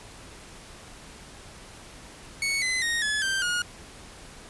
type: tone with pitch steps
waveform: sawtooth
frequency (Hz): 2217 / 2033 / 1864.3 / 1709.5 / 1567.7 / 1437.5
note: C#7 / B6 / A#6 / G#6 / G6 / F6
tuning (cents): 0 / +50 / 0 / +50 / 0 / +50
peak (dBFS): -21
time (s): 2.42-3.62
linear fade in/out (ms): 2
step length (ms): 200
effects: pink hiss -46 dBFS RMS until 4.49 s + resampled to 24000 Hz